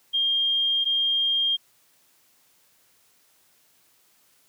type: tone pair in turn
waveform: sine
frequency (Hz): 3213 / 3213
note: G7 / G7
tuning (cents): +42 / +42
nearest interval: unison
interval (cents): 0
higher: neither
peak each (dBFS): -20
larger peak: neither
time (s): 0.13-0.85 / 0.85-1.57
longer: neither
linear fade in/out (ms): 20
effects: white hiss -62 dBFS RMS until 4.48 s + high-pass 80 Hz 12 dB/octave